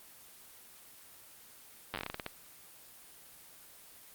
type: slowing click train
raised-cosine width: 0.3 ms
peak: -20 dBFS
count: 12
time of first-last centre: 1.94-2.264 s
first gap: 9 ms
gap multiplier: 1.22
effects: white hiss -55 dBFS RMS until 4.14 s + Opus 24 kbps